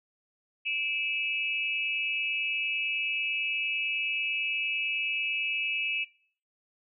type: tone with amplitude modulation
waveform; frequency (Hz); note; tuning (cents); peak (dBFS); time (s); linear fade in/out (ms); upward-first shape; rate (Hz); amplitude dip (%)
sine; 2613; E7; -16; -23; 0.65-6.05; 20; sine; 271; 100
effects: noise-tail reverb RT60 0.5 s tail -21 dB re dry